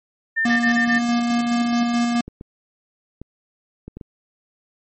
sine tone bursts, 1800 Hz, A6, 39 cents sharp, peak -17 dBFS, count 5, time 0.36-0.994 s, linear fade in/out 20 ms, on 110 ms, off 21 ms
square tone with tremolo, 237.4 Hz, A#3, 32 cents sharp, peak -17 dBFS, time 0.45-2.21 s, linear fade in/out 5 ms, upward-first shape square, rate 4.7 Hz, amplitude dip 25%
clicks, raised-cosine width 3 ms, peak -21 dBFS, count 6, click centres 2.28 / 2.411 / 3.216 / 3.88 / 3.97 / 4.012 s
effects MP3 32 kbps

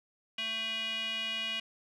square tone with band-pass filter, 222.8 Hz, A3, 22 cents sharp, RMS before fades -35 dBFS, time 0.38-1.6 s, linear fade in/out 5 ms, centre 2800 Hz, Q 7.7, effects none

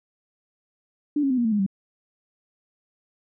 sine tone with pitch steps, 293.7 / 274 / 255.7 / 238.6 / 222.6 / 207.7 / 193.77 Hz, D4 / C#4 / C4 / A#3 / A3 / G#3 / G3, 0 / -20 / -40 / +41 / +20 / 0 / -20 cents, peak -19 dBFS, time 1.16-1.664 s, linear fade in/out 5 ms, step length 72 ms, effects none

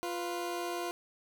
20% pulse tone pair together, 349.2 / 493.9 Hz, F4 / B4, 0 / 0 cents, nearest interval tritone, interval 600 cents, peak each -30 / -37 dBFS, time 0.03-0.91 s, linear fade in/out 0 ms, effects none

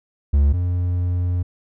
triangle tone pair in turn, 71 / 88.96 Hz, C#2 / F2, +42 / +32 cents, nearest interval major third, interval 390 cents, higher second, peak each -10 / -16 dBFS, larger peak first, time 0.33-0.53 / 0.53-1.43 s, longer second, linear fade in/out 10 ms, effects none

